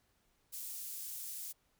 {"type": "high-pass noise", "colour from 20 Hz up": "pink", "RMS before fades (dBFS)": -44, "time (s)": [0.52, 1.53], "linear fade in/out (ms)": 20, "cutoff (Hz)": 9500, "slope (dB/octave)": 12, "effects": ["pink hiss -75 dBFS RMS until 1.79 s"]}